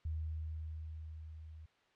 sine tone with level ramp, 78.8 Hz, D#2, 23 cents sharp, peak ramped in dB -35 to -49 dBFS, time 0.05-1.66 s, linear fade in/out 5 ms, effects white hiss -71 dBFS RMS until 1.95 s + low-pass 3000 Hz 12 dB/octave

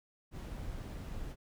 brown noise, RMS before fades -42 dBFS, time 0.31-1.36 s, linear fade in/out 50 ms, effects none

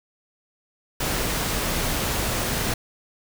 pink noise, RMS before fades -25 dBFS, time 1-2.74 s, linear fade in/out 5 ms, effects none

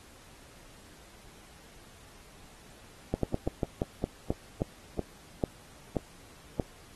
slowing click train, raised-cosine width 2 ms, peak -14 dBFS, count 13, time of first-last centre 3.14-6.598 s, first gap 93 ms, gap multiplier 1.19, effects pink hiss -55 dBFS RMS until 6.95 s + AAC 32 kbps

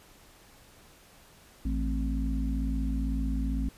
harmonic tone with a mistuned harmonic, 55.7 Hz, A1, 22 cents sharp, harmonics 1 / 3 / 4 / 5, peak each -28 / -38 / -37 / -34 dBFS, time 1.65-3.69 s, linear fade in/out 5 ms, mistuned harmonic 5, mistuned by -86 cents, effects pink hiss -56 dBFS RMS until 3.77 s + resampled to 32000 Hz

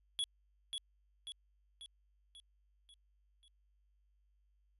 square tone with echo, 3365 Hz, G#7, 22 cents sharp, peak -34 dBFS, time 0.19-0.24 s, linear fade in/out 0 ms, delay 540 ms, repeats 6, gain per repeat -5 dB, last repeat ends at 3.48 s, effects added 50 Hz sine -70 dBFS peak until 4.79 s + resampled to 32000 Hz

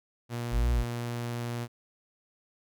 sawtooth tone, 119.2 Hz, A#2, 39 cents sharp, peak -28 dBFS, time 0.29-1.68 s, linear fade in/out 50 ms
sine linear two-way sweep, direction up then down, 46.01 to 61.74 to 46.01 Hz, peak -23 dBFS, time 0.51-0.85 s, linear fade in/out 50 ms, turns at 0.71 s
effects none

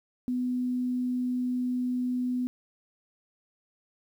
sine tone, 249.7 Hz, B3, 19 cents sharp, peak -26 dBFS, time 0.28-2.47 s, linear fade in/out 0 ms, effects 10-bit

